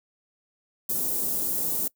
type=band-stop noise; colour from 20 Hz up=white; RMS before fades=-27 dBFS; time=0.89-1.88 s; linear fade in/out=5 ms; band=430 to 11000 Hz; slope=12 dB/octave; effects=noise-tail reverb RT60 0.1 s tail -22 dB re dry + high-pass 150 Hz 12 dB/octave